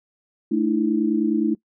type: chord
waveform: sine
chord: A suspended fourth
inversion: none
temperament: equal with one note detuned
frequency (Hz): 220 / 300 / 329.6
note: A3 / D4 / E4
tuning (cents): 0 / +37 / 0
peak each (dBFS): -22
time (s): 0.51-1.55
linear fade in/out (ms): 10
effects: noise-tail reverb RT60 0.1 s tail -22 dB re dry